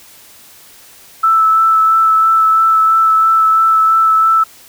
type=tone with vibrato; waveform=sine; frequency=1316 Hz; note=E6; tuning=3 cents flat; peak=-7 dBFS; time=1.23-4.44 s; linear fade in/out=10 ms; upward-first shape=sine; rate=3 Hz; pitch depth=12 cents each way; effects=white hiss -41 dBFS RMS until 4.68 s